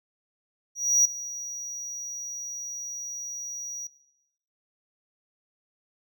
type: tone with ADSR envelope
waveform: triangle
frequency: 5780 Hz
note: F#8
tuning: 41 cents flat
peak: -14 dBFS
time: 0.75-3.87 s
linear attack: 300 ms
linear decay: 7 ms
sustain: -18 dB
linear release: 3 ms
effects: noise-tail reverb RT60 1.0 s tail -22 dB re dry